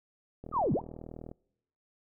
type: click train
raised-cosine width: 2 ms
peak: -30 dBFS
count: 36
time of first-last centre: 0.44-1.315 s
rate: 40 Hz
type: linear two-way sweep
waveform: sine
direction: down then up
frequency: 1300 to 104.1 to 1039 Hz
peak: -25 dBFS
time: 0.52-0.81 s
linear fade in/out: 50 ms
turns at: 0.73 s
effects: noise-tail reverb RT60 0.8 s tail -24 dB re dry